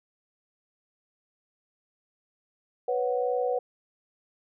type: chord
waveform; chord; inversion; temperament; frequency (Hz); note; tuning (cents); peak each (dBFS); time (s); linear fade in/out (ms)
sine; B suspended second; none; just; 493.9 / 555.6 / 740.8; B4 / C#5 / F#5; 0 / +4 / +2; -26 / -32 / -31; 2.88-3.59; 5
effects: none